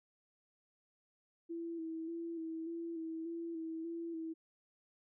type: tone with vibrato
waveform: sine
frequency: 329.6 Hz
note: E4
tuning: in tune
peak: -39 dBFS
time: 1.49-4.34 s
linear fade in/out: 20 ms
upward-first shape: square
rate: 1.7 Hz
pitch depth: 29 cents each way
effects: none